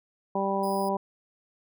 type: harmonic tone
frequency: 196 Hz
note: G3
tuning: in tune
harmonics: 1 / 2 / 3 / 4 / 5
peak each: -31 / -31 / -31 / -31 / -31 dBFS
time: 0.35-0.97 s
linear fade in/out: 5 ms
type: tone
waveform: 5% pulse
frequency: 4978 Hz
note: D#8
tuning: in tune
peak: -34 dBFS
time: 0.63-0.89 s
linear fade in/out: 5 ms
effects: none